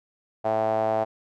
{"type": "tone with band-pass filter", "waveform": "sawtooth", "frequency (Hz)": 110, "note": "A2", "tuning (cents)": 0, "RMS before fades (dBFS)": -24, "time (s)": [0.44, 1.05], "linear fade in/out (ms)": 20, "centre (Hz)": 700, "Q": 6.4, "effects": []}